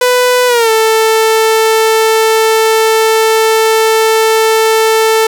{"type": "tone with pitch glide", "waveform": "sawtooth", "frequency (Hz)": [497.2, 443], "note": ["B4", "A4"], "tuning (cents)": [12, 12], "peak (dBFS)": -3, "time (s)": [0.01, 5.27], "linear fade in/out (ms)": 5, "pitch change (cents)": -200, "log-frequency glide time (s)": [0.47, 0.7], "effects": []}